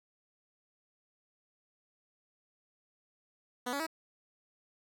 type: tone with pitch steps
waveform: 10% pulse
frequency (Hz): 246.9 / 282 / 322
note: B3 / C#4 / E4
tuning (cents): 0 / +30 / -41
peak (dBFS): -25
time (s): 3.66-3.867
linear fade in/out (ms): 10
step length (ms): 69
effects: none